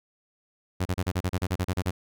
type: tone bursts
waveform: sawtooth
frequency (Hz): 91.6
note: F#2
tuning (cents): -17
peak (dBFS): -20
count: 13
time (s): 0.8-1.91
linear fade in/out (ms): 10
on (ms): 54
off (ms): 34
effects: none